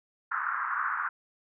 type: band-pass noise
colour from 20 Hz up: pink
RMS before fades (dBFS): -31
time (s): 0.31-1.09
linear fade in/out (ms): 10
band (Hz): 1100 to 1600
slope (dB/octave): 48
effects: none